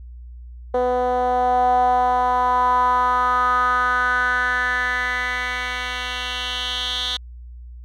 10% pulse tone with band-pass filter sweep, 249.4 Hz, B3, 17 cents sharp, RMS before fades -20 dBFS, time 0.74-7.17 s, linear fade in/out 5 ms, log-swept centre 560 to 3500 Hz, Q 4.8, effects added 60 Hz sine -35 dBFS peak until 7.84 s

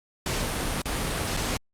pink noise with dropouts, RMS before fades -28 dBFS, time 0.26-1.57 s, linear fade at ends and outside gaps 2 ms, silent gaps 0.818-0.855 / 1.367-1.371 s, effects low-pass 11000 Hz 12 dB/octave + Opus 48 kbps

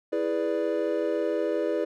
triangle chord, E dominant seventh, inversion none, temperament equal, 329.6 / 415.3 / 493.9 / 587.3 Hz, E4 / G#4 / B4 / D5, 0 / 0 / 0 / 0 cents, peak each -28 dBFS, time 0.12-1.85 s, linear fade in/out 10 ms, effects none

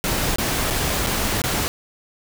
pink noise with dropouts, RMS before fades -22 dBFS, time 0.04-1.68 s, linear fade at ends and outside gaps 0 ms, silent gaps 0.359-0.384 / 0.702-0.707 / 1.064-1.07 / 1.418-1.439 s, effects none

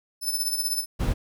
15% pulse tone with tremolo, 5274 Hz, E8, in tune, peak -16 dBFS, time 0.21-0.86 s, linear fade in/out 50 ms, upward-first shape triangle, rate 16 Hz, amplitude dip 70%
brown noise, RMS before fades -24 dBFS, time 0.99-1.14 s, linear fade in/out 20 ms
effects none

